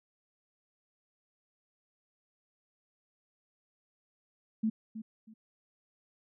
sine tone with echo, 220 Hz, A3, in tune, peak -26 dBFS, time 4.63-4.7 s, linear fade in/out 10 ms, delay 320 ms, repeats 2, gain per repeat -12 dB, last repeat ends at 5.34 s, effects none

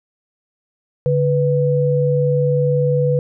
sine tone pair together, 143.9 / 493.9 Hz, D3 / B4, -35 / 0 cents, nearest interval octave + major sixth, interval 2135 cents, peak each -16 dBFS, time 1.06-3.19 s, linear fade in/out 0 ms, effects none

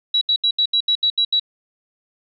sine tone bursts, 3900 Hz, B7, 23 cents flat, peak -14 dBFS, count 9, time 0.14-1.397 s, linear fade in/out 5 ms, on 73 ms, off 75 ms, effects none

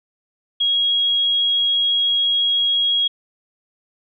sine tone, 3298 Hz, G#7, 13 cents flat, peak -15 dBFS, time 0.6-3.08 s, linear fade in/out 10 ms, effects none

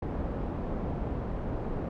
pink low-pass noise, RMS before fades -33 dBFS, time 0.02-1.89 s, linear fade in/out 5 ms, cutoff 680 Hz, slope 12 dB/octave, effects none

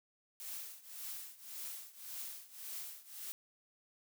blue noise with tremolo, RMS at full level -43 dBFS, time 0.4-3.32 s, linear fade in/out 0 ms, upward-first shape triangle, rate 1.8 Hz, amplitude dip 90%, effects none

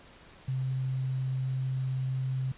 sine tone with quantisation, 130.81 Hz, C3, in tune, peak -28 dBFS, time 0.48-2.52 s, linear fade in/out 5 ms, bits 9, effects pink hiss -54 dBFS RMS until 2.57 s + resampled to 8000 Hz

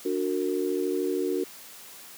sine chord, D augmented, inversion none, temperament just, 293.7 / 367.1 / 458.9 Hz, D4 / F#4 / A#4, 0 / -14 / -27 cents, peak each -30 / -27 / -31 dBFS, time 0.05-1.44 s, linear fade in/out 5 ms, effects white hiss -46 dBFS RMS until 2.17 s + high-pass 150 Hz 12 dB/octave

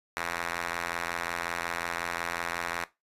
5% pulse ring-modulated tone, 85.5 Hz, F2, 36 cents flat, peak -17 dBFS, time 0.17-2.84 s, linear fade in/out 0 ms, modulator 1360 Hz, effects noise-tail reverb RT60 0.2 s tail -17 dB re dry + resampled to 32000 Hz

